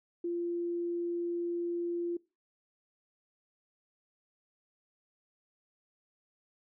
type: tone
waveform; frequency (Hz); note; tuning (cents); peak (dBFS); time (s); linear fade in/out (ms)
sine; 345; F4; -21; -31; 0.24-2.17; 5
effects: noise-tail reverb RT60 0.3 s tail -23 dB re dry